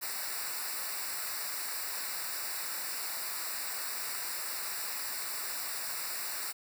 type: noise with comb filter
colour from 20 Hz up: white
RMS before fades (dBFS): -37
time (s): 0.01-6.53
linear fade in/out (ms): 20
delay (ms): 0.31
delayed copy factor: -1
effects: none